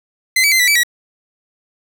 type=tone with pitch steps; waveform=sawtooth; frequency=2052 / 2287 / 2071 / 1968 / 2306 / 1922 Hz; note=C7 / D7 / C7 / B6 / D7 / B6; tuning=-34 / -47 / -18 / -7 / -32 / -48 cents; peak=-7 dBFS; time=0.36-0.834 s; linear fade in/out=5 ms; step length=79 ms; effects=none